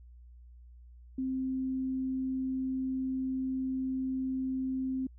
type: tone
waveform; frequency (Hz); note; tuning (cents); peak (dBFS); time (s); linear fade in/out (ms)
sine; 261.6; C4; 0; -30; 1.18-5.07; 5
effects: added 60 Hz sine -50 dBFS peak until 5.18 s